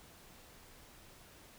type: silence
effects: pink hiss -58 dBFS RMS until 1.58 s